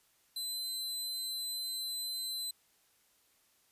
sawtooth tone, 4049 Hz, B7, 42 cents sharp, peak -33 dBFS, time 0.36-2.51 s, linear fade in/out 5 ms, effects white hiss -70 dBFS RMS until 3.71 s + resampled to 32000 Hz

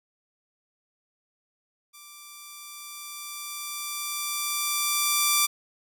5% pulse tone with level ramp, 1174.7 Hz, D6, in tune, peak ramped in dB -34 to -7 dBFS, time 1.93-5.47 s, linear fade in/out 20 ms, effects none

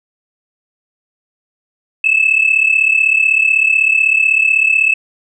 sine tone pair together, 2597 / 2633 Hz, E7 / E7, -26 / -3 cents, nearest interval unison, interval 23 cents, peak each -11 dBFS, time 2.04-4.94 s, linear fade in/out 5 ms, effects tanh soft clip ceiling -3 dBFS

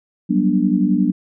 sine chord, G major seventh, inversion third, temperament equal with one note detuned, 185 / 196 / 240.6 / 293.7 Hz, F#3 / G3 / B3 / D4, 0 / 0 / -45 / 0 cents, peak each -19 dBFS, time 0.29-1.12 s, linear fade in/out 20 ms, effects none

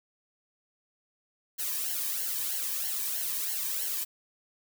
blue noise with flanger, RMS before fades -32 dBFS, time 1.58-4.05 s, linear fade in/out 20 ms, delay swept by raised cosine 0.81 to 1.48 ms, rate 3.1 Hz, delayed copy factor -0.7, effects none

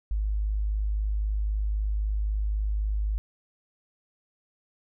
sine tone, 51.91 Hz, G#1, in tune, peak -24 dBFS, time 0.11-3.18 s, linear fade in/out 0 ms, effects none

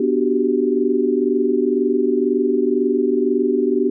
sine chord, G major seventh, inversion first, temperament equal, 246.9 / 293.7 / 370 / 392 Hz, B3 / D4 / F#4 / G4, 0 / 0 / 0 / 0 cents, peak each -21 / -22 / -20 / -19 dBFS, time 0-3.9 s, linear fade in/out 5 ms, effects none

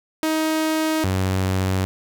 sawtooth tone pair in turn, 315.2 / 94.31 Hz, D#4 / F#2, +23 / +34 cents, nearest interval octave + major sixth, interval 2089 cents, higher first, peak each -15 dBFS, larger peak neither, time 0.23-1.04 / 1.04-1.85 s, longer neither, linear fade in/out 0 ms, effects 9-bit

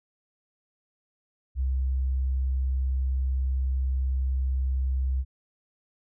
sine tone, 65.41 Hz, C2, in tune, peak -23 dBFS, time 1.55-5.25 s, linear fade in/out 50 ms, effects none

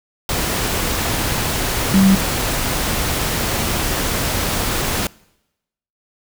sine tone in noise, 193.1 Hz, G3, 26 cents flat, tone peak -9 dBFS, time 1.94-2.15 s, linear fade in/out 2 ms, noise pink, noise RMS -20 dBFS, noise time 0.29-5.07 s, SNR +8 dB, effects noise-tail reverb RT60 0.9 s tail -24 dB re dry

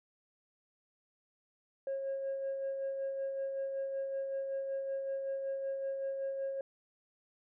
sine tone with tremolo, 543 Hz, C#5, 36 cents flat, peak -31 dBFS, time 1.87-6.61 s, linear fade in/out 2 ms, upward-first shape sine, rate 5.3 Hz, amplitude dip 40%, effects tanh soft clip ceiling -31 dBFS

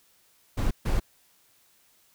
brown noise bursts at uneven times, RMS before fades -24 dBFS, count 2, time 0.57-0.71 / 0.85-1 s, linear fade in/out 10 ms, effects white hiss -63 dBFS RMS until 2.14 s

